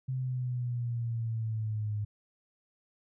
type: exponential sweep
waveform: sine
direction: down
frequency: 130.81 to 104 Hz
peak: -30 dBFS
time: 0.08-2.05 s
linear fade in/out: 10 ms
effects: none